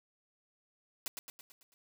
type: noise with echo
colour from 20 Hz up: white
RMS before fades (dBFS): -38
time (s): 1.06-1.08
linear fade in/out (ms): 0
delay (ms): 110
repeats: 6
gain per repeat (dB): -5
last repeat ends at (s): 1.74
effects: none